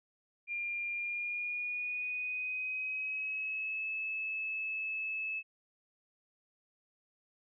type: tone with pitch glide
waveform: sine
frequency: 2400 to 2602 Hz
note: D7 to E7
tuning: +37 to -23 cents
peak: -34 dBFS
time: 0.47-5.43 s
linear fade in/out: 50 ms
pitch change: +140 cents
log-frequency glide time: 0.95-3.87 s
effects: none